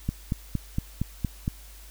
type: click train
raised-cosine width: 5 ms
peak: -13 dBFS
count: 7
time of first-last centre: 0.09-1.479 s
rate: 4.32 Hz
effects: added 50 Hz sine -45 dBFS peak until 1.9 s + white hiss -51 dBFS RMS until 1.9 s